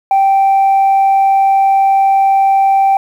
sine tone, 781 Hz, G5, 7 cents flat, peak -5 dBFS, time 0.11-2.97 s, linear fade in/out 2 ms, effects tanh soft clip ceiling -5 dBFS + 7-bit

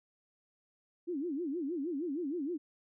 sine tone with vibrato, 311.1 Hz, D#4, in tune, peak -33 dBFS, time 1.07-2.58 s, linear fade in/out 20 ms, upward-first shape sine, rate 6.4 Hz, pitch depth 260 cents each way, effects none

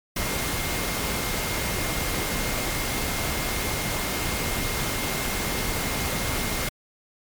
sine tone in noise, 2123 Hz, C7, 25 cents sharp, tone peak -36 dBFS, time 0.16-6.69 s, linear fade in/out 5 ms, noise pink, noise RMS -27 dBFS, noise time 0.16-6.69 s, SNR -12 dB, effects MP3 96 kbps

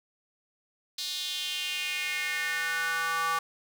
square tone with high-pass filter sweep, 164.81 Hz, E3, in tune, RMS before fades -31 dBFS, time 0.98-3.39 s, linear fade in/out 5 ms, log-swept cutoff 4100 to 1100 Hz, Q 3.9, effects none

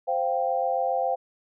sine chord, C suspended fourth, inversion none, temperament just, 523.3 / 697.7 / 784.9 Hz, C5 / F5 / G5, 0 / -2 / +2 cents, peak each -27 dBFS, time 0.07-1.16 s, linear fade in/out 20 ms, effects none

